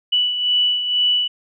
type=beating tone pair; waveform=sine; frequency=2960 / 2962.1 Hz; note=F#7 / F#7; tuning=0 / +1 cents; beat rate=2.1 Hz; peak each=-16 / -24 dBFS; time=0.12-1.28 s; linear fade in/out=10 ms; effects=none